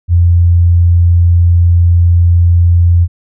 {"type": "tone", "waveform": "sine", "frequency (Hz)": 86.4, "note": "F2", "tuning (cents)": -18, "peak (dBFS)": -4, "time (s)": [0.08, 3.08], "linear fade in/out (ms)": 50, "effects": []}